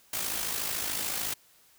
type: noise with amplitude modulation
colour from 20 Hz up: white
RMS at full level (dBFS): -30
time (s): 0.13-1.34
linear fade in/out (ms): 5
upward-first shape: sine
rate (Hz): 53.7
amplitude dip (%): 50
effects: white hiss -61 dBFS RMS until 1.78 s